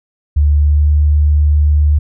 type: tone with pitch glide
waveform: sine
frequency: 73.42 to 74.36 Hz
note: D2 to D2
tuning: 0 to +22 cents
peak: -7 dBFS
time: 0.36-1.99 s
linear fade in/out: 10 ms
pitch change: +22 cents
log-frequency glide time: 0.58-0.88 s
effects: none